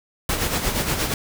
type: noise with tremolo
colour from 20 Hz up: pink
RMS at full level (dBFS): -21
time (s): 0.29-1.14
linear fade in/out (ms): 2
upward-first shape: sine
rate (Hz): 8.5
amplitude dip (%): 55
effects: none